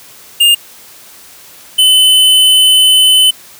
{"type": "tone pair in turn", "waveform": "square", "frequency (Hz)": [2819, 3030], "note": ["F7", "F#7"], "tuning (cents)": [16, 40], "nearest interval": "minor second", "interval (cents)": 124, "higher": "second", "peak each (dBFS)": -5, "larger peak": "neither", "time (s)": [[0.4, 0.55], [1.78, 3.31]], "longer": "second", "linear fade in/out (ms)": 10, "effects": ["white hiss -37 dBFS RMS until 3.59 s", "high-pass 60 Hz 12 dB/octave"]}